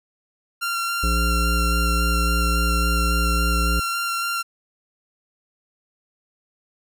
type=tone with vibrato; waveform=sawtooth; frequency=1376 Hz; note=F6; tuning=26 cents flat; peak=-19 dBFS; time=0.61-4.43 s; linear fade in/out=20 ms; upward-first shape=square; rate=3.6 Hz; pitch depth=9 cents each way
type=harmonic tone; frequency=58.27 Hz; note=A#1; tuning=in tune; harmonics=1 / 3 / 5 / 7 / 9; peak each=-19 / -29 / -33 / -36 / -38 dBFS; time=1.03-3.8 s; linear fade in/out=5 ms
effects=none